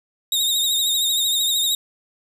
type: tone with vibrato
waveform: sawtooth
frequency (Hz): 3729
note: A#7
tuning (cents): 0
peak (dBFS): -15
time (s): 0.32-1.75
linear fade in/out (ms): 2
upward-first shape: sine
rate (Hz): 13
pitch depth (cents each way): 51
effects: none